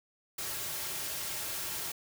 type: noise with comb filter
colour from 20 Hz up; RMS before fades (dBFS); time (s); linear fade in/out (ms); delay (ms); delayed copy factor
white; -37; 0.38-1.92; 5; 4; -0.5
effects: none